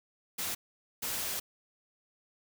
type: noise bursts at uneven times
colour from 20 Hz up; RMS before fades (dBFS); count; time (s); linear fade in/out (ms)
white; -35; 2; 0.38-0.55 / 1.02-1.4; 10
effects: none